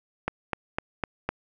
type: click train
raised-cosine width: 0.5 ms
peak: -11 dBFS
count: 5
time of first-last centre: 0.28-1.29 s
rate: 3.96 Hz
effects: none